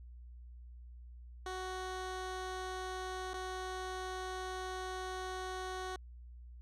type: tone with dropouts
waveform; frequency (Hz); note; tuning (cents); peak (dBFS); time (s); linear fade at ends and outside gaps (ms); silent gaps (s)
15% pulse; 371.7; F#4; +8; -33; 1.46-5.96; 2; 3.334-3.34
effects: added 60 Hz sine -49 dBFS peak until 6.61 s + low-pass 8000 Hz 12 dB/octave